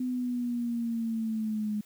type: linear sweep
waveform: sine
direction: down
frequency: 253.5 to 209 Hz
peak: -28 dBFS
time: 0-1.81 s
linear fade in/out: 5 ms
effects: white hiss -60 dBFS RMS until 1.85 s